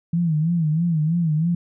sine tone with vibrato, 162.3 Hz, E3, 27 cents flat, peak -17 dBFS, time 0.13-1.55 s, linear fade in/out 5 ms, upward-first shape sine, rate 3.1 Hz, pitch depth 120 cents each way, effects none

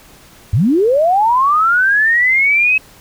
sine linear sweep, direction up, 82.41 to 2581 Hz, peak -9 dBFS, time 0.53-2.78 s, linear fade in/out 5 ms, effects pink hiss -43 dBFS RMS until 3 s

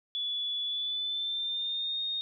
sine tone with pitch glide, 3430 to 3697 Hz, A7 to A#7, -45 to -15 cents, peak -30 dBFS, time 0.15-2.21 s, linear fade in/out 0 ms, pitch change +130 cents, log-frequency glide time 0.65-2.01 s, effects none

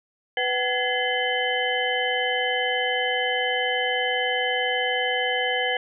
sine tone cluster, 497.4 / 757 / 1690 / 2058 / 3053 Hz, B4 / F#5 / G#6 / C7 / G7, +12 / +39 / +30 / -29 / -46 cents, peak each -28 dBFS, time 0.37-5.77 s, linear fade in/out 2 ms, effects none

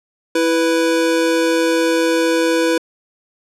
square tone pair together, 329.6 / 493.8 Hz, E4 / B4, 0 / 0 cents, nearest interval perfect fifth, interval 700 cents, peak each -17 dBFS, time 0.35-2.78 s, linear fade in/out 5 ms, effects low-pass 10000 Hz 12 dB/octave

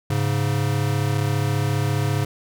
square tone pair together, 103.91 / 138.7 Hz, G#2 / C#3, +1 / +1 cents, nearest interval perfect fourth, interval 500 cents, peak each -23 dBFS, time 0.1-2.25 s, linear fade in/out 5 ms, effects none

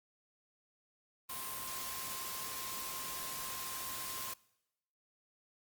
sine tone in noise, 1054 Hz, C6, 12 cents sharp, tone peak -48 dBFS, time 1.29-4.34 s, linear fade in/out 10 ms, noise white, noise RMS -42 dBFS, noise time 1.29-4.34 s, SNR -9 dB, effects noise-tail reverb RT60 0.9 s tail -23 dB re dry + Opus 32 kbps

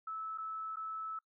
sine tone with dropouts, 1306 Hz, E6, 17 cents flat, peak -38 dBFS, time 0.07-1.19 s, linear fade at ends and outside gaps 5 ms, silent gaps 0.377-0.382 / 0.759-0.768 s, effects noise-tail reverb RT60 0.1 s tail -23 dB re dry

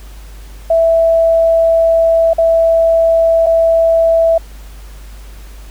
sine tone with dropouts, 659.3 Hz, E5, in tune, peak -7 dBFS, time 0.7-4.38 s, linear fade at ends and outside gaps 5 ms, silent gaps 2.334-2.382 / 3.462-3.466 s, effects added 50 Hz sine -30 dBFS peak until 5.7 s + pink hiss -42 dBFS RMS until 5.7 s

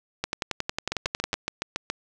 two click trains, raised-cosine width 0.2 ms, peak -10 / -9 dBFS, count 8 / 13, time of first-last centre 0.92-1.9 / 0.24-1.331 s, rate 7.14 / 11 Hz, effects none

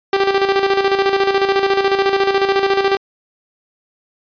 sawtooth tone with tremolo, 392 Hz, G4, in tune, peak -7 dBFS, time 0.13-2.97 s, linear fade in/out 2 ms, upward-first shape square, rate 14 Hz, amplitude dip 55%, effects resampled to 11025 Hz

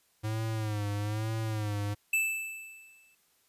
square tone with vibrato, 106.9 Hz, A2, 49 cents flat, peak -31 dBFS, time 0.23-1.95 s, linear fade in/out 20 ms, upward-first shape sine, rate 1.1 Hz, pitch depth 76 cents each way
square tone with exponential decay, 2637 Hz, E7, in tune, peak -24 dBFS, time 2.13-3.15 s, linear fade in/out 5 ms, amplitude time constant 220 ms
effects white hiss -69 dBFS RMS until 3.48 s + resampled to 32000 Hz

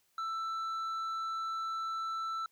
triangle tone with tanh clipping, 1327 Hz, E6, 11 cents sharp, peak -35 dBFS, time 0.18-2.46 s, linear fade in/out 2 ms, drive 10 dB, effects white hiss -73 dBFS RMS until 2.51 s

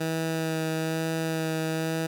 15% pulse tone with vibrato, 160.9 Hz, E3, 42 cents flat, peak -20 dBFS, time 0-2.07 s, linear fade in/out 10 ms, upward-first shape sine, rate 1.1 Hz, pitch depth 13 cents each way, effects none

